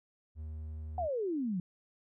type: tone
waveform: triangle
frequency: 77.78 Hz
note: D#2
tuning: in tune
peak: -37 dBFS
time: 0.35-1.09 s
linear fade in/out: 50 ms
type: exponential sweep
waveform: sine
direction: down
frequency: 752 to 170.4 Hz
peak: -31 dBFS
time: 0.98-1.6 s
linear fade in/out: 2 ms
effects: none